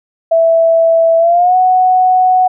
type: tone with pitch glide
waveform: sine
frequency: 659.3 to 740 Hz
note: E5 to F#5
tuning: 0 to 0 cents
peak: -6 dBFS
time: 0.31-2.48 s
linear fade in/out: 10 ms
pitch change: +200 cents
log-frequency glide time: 1.18-1.56 s
effects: none